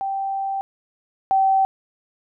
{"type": "tone pair in turn", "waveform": "sine", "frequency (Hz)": [781, 772], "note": ["G5", "G5"], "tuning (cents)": [-7, -27], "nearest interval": "unison", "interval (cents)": 20, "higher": "first", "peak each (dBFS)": [-22, -14], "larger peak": "second", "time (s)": [[0.01, 0.61], [1.31, 1.65]], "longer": "first", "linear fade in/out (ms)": 0, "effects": []}